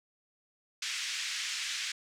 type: band-pass noise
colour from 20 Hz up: pink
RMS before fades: -36 dBFS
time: 0.82-1.92 s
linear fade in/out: 5 ms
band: 1900 to 7100 Hz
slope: 24 dB/octave
effects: none